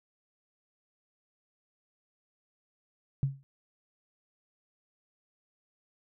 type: tone with exponential decay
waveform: sine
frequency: 136.8 Hz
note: C#3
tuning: 23 cents flat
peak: -21 dBFS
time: 3.23-3.43 s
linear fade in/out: 0 ms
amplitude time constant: 43 ms
effects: none